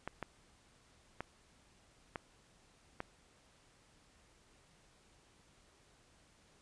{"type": "clicks", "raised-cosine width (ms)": 0.5, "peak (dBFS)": -24, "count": 5, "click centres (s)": [0.076, 0.227, 1.206, 2.158, 3.004], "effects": ["pink hiss -67 dBFS RMS until 6.61 s", "resampled to 22050 Hz"]}